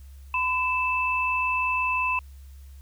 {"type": "tone pair together", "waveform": "sine", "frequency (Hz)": [1008.5, 2637], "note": ["B5", "E7"], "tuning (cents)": [36, 0], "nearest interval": "octave + perfect fourth", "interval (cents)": 1664, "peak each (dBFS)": [-25, -25], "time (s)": [0.34, 2.19], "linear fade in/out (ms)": 2, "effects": ["added 68 Hz sine -42 dBFS peak until 2.81 s", "white hiss -61 dBFS RMS until 2.81 s"]}